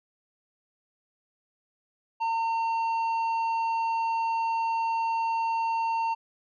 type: tone with tanh clipping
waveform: triangle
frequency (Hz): 910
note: A#5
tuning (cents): -42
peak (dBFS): -26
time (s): 2.2-6.15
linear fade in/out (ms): 20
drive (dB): 11
effects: none